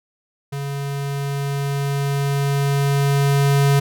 square tone with level ramp, 140.3 Hz, C#3, 21 cents sharp, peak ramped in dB -25 to -13 dBFS, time 0.52-3.8 s, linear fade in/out 10 ms, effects none

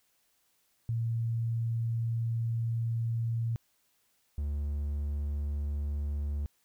sine / triangle tone pair in turn, 115.2 / 72.57 Hz, A#2 / D2, -20 / -20 cents, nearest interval minor sixth, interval 800 cents, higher first, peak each -28 dBFS, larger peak neither, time 0.89-3.56 / 4.38-6.46 s, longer first, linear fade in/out 0 ms, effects white hiss -72 dBFS RMS until 6.64 s

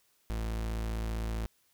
40% pulse tone, 55.5 Hz, A1, 16 cents sharp, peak -31 dBFS, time 0.3-1.46 s, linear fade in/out 0 ms, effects white hiss -70 dBFS RMS until 1.73 s

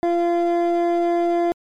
triangle tone pair together, 343.6 / 689 Hz, F4 / F5, -28 / -24 cents, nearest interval octave, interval 1204 cents, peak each -15 / -17 dBFS, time 0.03-1.52 s, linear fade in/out 0 ms, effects tanh soft clip ceiling -12 dBFS + MP3 96 kbps

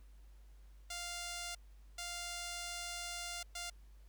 5% pulse tone bursts at uneven times, 698.5 Hz, F5, in tune, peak -30 dBFS, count 3, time 0.9-1.55 / 1.98-3.43 / 3.55-3.7 s, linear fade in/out 5 ms, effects added 50 Hz sine -55 dBFS peak until 4.08 s + pink hiss -73 dBFS RMS until 4.08 s

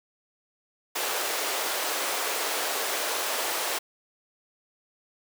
pink high-pass noise, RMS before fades -29 dBFS, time 0.95-3.79 s, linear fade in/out 10 ms, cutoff 430 Hz, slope 24 dB/octave, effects none

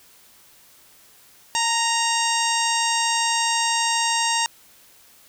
harmonic tone with a mistuned harmonic, 932.3 Hz, A#5, in tune, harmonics 1 / 2 / 3 / 4 / 5 / 6 / 7 / 8 / 9, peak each -23 / -28 / -27 / -30 / -32 / -28 / -31 / -30 / -31 dBFS, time 1.55-4.46 s, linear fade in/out 0 ms, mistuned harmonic 1, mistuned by -28 cents, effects white hiss -52 dBFS RMS until 5.28 s

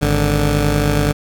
15% pulse tone pair together, 51.95 / 146.5 Hz, G#1 / D3, +1 / -4 cents, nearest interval octave + tritone, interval 1795 cents, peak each -10 dBFS, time 0.01-1.13 s, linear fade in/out 20 ms, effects none

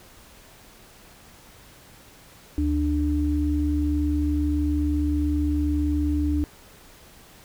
sine tone pair together, 74.1 / 296.4 Hz, D2 / D4, +16 / +16 cents, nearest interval 2 octaves, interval 2400 cents, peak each -23 / -23 dBFS, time 2.58-6.44 s, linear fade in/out 0 ms, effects pink hiss -50 dBFS RMS until 7.44 s

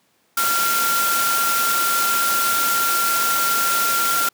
sine tone in noise, 1379 Hz, F6, 22 cents flat, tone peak -19 dBFS, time 0.37-4.29 s, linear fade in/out 5 ms, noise white, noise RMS -22 dBFS, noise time 0.37-4.29 s, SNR 0 dB, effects pink hiss -62 dBFS RMS until 4.33 s + high-pass 200 Hz 12 dB/octave

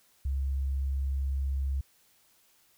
sine tone, 67.9 Hz, C#2, 35 cents flat, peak -27 dBFS, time 0.25-1.81 s, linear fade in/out 5 ms, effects white hiss -65 dBFS RMS until 2.77 s

